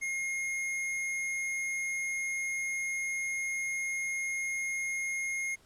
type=tone; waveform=square; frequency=2143 Hz; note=C7; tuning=41 cents sharp; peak=-32 dBFS; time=0.01-5.56 s; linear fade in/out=20 ms; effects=pink hiss -63 dBFS RMS until 5.65 s + low-pass 11000 Hz 12 dB/octave